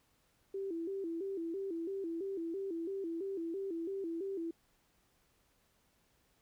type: tone with vibrato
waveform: sine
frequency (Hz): 360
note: F#4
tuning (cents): -47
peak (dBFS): -36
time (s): 0.54-4.51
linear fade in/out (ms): 5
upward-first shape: square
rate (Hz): 3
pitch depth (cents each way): 140
effects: pink hiss -73 dBFS RMS until 6.41 s